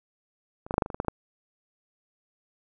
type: clicks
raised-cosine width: 1 ms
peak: -27 / -14 / -12 / -6 / -9 / -21 / -22 / -20 / -11 / -29 / -9 dBFS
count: 11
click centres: 0.665 / 0.709 / 0.741 / 0.781 / 0.822 / 0.861 / 0.902 / 0.945 / 1.001 / 1.048 / 1.083 s
effects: none